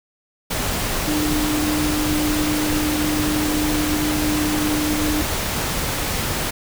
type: tone in noise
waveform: sine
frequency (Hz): 302.1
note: D4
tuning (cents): +49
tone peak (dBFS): -20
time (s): 1.07-5.22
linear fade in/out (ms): 10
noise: pink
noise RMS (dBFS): -23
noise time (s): 0.5-6.51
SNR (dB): 0
effects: none